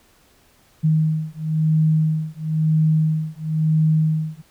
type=beating tone pair; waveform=sine; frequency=156.4 / 157.39 Hz; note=D#3 / D#3; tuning=+9 / +20 cents; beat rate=0.99 Hz; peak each=-19 dBFS; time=0.83-4.42 s; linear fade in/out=20 ms; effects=pink hiss -56 dBFS RMS until 4.5 s